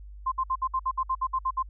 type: tone bursts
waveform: sine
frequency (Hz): 1046.5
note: C6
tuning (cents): 0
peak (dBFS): -23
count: 12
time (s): 0.26-1.628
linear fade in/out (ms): 10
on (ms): 59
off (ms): 60
effects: added 50 Hz sine -41 dBFS peak until 1.69 s

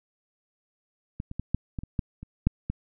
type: clicks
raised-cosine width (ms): 5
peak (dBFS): -20 / -24 / -18 / -11 / -19 / -25 / -13 / -27 / -8 / -16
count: 10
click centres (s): 1.201 / 1.314 / 1.396 / 1.546 / 1.788 / 1.835 / 1.992 / 2.23 / 2.47 / 2.7
effects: none

